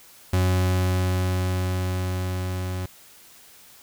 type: tone with level ramp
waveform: 40% pulse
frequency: 92 Hz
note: F#2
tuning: 9 cents flat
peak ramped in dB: -17 to -26 dBFS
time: 0.33-2.86 s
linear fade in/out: 5 ms
effects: white hiss -50 dBFS RMS until 3.82 s